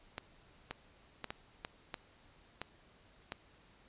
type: clicks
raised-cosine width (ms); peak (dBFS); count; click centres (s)
0.3; -23; 8; 0.181 / 0.71 / 1.243 / 1.305 / 1.649 / 1.942 / 2.616 / 3.321
effects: pink hiss -64 dBFS RMS until 3.88 s + resampled to 8000 Hz